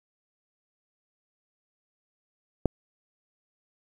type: click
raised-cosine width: 2 ms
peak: -8 dBFS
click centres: 2.657 s
effects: 8-bit